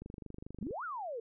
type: click train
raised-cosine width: 3 ms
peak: -32 dBFS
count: 18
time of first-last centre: 0.02-0.708 s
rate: 24.7 Hz
type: exponential two-way sweep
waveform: sine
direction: up then down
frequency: 172.5 to 1480 to 438.7 Hz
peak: -37 dBFS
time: 0.61-1.2 s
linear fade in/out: 5 ms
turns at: 0.84 s
effects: none